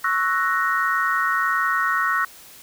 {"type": "chord", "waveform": "sine", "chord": "F# dominant seventh", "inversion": "second", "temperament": "equal", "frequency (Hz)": [1108.7, 1318.5, 1480, 1864.7], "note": ["C#6", "E6", "F#6", "A#6"], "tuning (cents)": [0, 0, 0, 0], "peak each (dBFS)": -24, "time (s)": [0.04, 2.25], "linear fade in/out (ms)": 5, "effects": ["white hiss -45 dBFS RMS until 2.62 s"]}